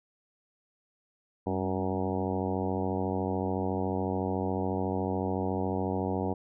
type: harmonic tone with a mistuned harmonic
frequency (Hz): 93.9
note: F#2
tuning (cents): +26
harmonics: 1 / 2 / 3 / 4 / 5 / 6 / 7 / 8 / 9 / 10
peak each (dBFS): -35 / -34 / -35 / -36 / -36 / -41 / -40 / -39 / -40 / -43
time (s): 1.46-6.34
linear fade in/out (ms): 10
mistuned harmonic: 2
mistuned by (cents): +65
effects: none